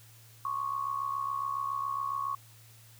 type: tone with amplitude modulation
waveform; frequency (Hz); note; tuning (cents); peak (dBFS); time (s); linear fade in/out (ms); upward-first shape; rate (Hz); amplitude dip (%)
sine; 1106; C#6; -4; -27; 0.45-2.35; 2; sine; 67.2; 75
effects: added 113 Hz sine -55 dBFS peak until 2.99 s + white hiss -58 dBFS RMS until 2.99 s